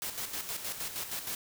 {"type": "noise with tremolo", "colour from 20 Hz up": "white", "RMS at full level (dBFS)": -36, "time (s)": [0.02, 1.35], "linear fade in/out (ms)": 0, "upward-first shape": "square", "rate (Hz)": 6.4, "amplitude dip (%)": 55, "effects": []}